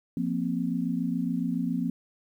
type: chord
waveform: sine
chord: F suspended fourth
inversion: none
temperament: equal with one note detuned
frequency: 174.61 / 234.4 / 261.6 Hz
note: F3 / Bb3 / C4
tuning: 0 / +10 / 0 cents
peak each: -30 dBFS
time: 0.17-1.9 s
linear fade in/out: 2 ms
effects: 10-bit